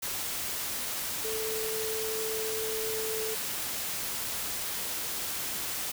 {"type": "tone in noise", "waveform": "sine", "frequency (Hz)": 440, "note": "A4", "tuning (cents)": 0, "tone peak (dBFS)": -33, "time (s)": [1.24, 3.35], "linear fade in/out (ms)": 10, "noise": "white", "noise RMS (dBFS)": -34, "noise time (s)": [0.02, 5.92], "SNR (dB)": -2, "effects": []}